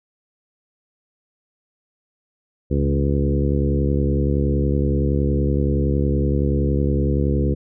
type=harmonic tone with a mistuned harmonic; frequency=70.7 Hz; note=C#2; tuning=35 cents sharp; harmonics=1 / 2 / 3 / 4 / 5 / 6 / 7; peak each=-20 / -22 / -25 / -26 / -27 / -29 / -29 dBFS; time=2.7-7.55 s; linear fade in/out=20 ms; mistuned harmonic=2; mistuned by=-30 cents; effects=none